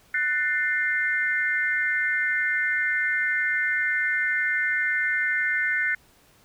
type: tone cluster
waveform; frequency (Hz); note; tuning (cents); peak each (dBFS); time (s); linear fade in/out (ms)
sine; 1489 / 1789 / 2101; F#6 / A6 / C7; +11 / +28 / +7; -26; 0.14-5.95; 5
effects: pink hiss -58 dBFS RMS until 6.44 s